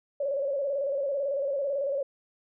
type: tone with vibrato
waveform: sine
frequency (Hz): 557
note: C#5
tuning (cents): +8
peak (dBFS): -26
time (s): 0.2-2.03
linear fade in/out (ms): 5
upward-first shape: square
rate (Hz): 18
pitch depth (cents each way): 58
effects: none